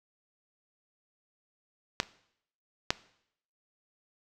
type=clicks; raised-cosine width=0.2 ms; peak=-7 / -30 / -6 dBFS; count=3; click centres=2.001 / 2.031 / 2.905 s; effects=noise-tail reverb RT60 0.7 s tail -19 dB re dry